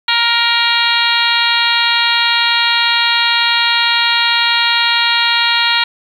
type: harmonic tone with a mistuned harmonic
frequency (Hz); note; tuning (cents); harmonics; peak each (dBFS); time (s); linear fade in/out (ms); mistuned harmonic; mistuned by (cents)
469; A#4; +11; 2 / 3 / 4 / 5 / 6 / 7 / 8 / 9; -19 / -19 / -19 / -19 / -19 / -19 / -19 / -19; 0.08-5.84; 5; 8; +23
effects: 7-bit